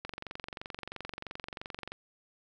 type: click train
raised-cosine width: 0.3 ms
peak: -23 dBFS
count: 44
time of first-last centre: 0.05-1.92 s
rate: 23 Hz
effects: none